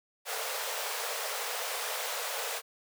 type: high-pass noise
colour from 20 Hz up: pink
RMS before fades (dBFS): -35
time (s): 0.25-2.62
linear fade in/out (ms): 50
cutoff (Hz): 440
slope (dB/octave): 96
effects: none